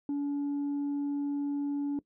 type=tone; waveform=sine; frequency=285.6 Hz; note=D4; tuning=48 cents flat; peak=-26 dBFS; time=0.09-1.99 s; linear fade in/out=2 ms; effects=noise-tail reverb RT60 0.1 s tail -20 dB re dry + tanh soft clip ceiling -28 dBFS